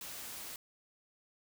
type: noise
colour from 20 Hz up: white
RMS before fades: -45 dBFS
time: 0.01-0.56 s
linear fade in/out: 2 ms
effects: none